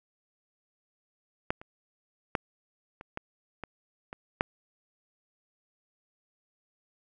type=clicks; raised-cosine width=0.5 ms; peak=-12 / -30 / -11 / -28 / -19 / -22 / -24 / -9 dBFS; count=8; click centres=1.505 / 1.615 / 2.352 / 3.011 / 3.174 / 3.637 / 4.129 / 4.409 s; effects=none